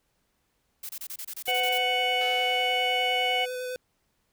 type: noise bursts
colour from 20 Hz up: blue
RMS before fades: -37 dBFS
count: 11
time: 0.83-1.782 s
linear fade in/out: 5 ms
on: 62 ms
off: 27 ms
type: harmonic tone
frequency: 740 Hz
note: F#5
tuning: in tune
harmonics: 1 / 3 / 4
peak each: -28 / -28 / -28 dBFS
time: 1.47-3.46 s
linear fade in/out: 20 ms
type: tone with vibrato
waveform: square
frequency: 503 Hz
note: B4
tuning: 32 cents sharp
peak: -32 dBFS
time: 1.48-3.76 s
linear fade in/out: 0 ms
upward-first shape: square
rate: 9.9 Hz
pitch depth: 9 cents each way
type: tone with exponential decay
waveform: 5% pulse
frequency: 430 Hz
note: A4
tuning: 40 cents flat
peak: -28 dBFS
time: 2.21-3.5 s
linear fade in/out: 1 ms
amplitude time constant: 280 ms
effects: pink hiss -73 dBFS RMS until 4.32 s